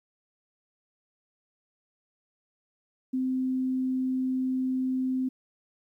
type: tone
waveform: sine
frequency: 258.7 Hz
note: C4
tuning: 19 cents flat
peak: -25 dBFS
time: 3.13-5.29 s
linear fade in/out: 10 ms
effects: 11-bit